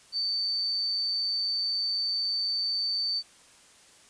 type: tone with amplitude modulation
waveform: sine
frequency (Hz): 4556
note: C#8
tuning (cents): +47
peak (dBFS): -24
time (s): 0.12-3.23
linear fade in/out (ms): 50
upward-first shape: sine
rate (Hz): 194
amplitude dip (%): 45
effects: white hiss -56 dBFS RMS until 4.09 s + resampled to 22050 Hz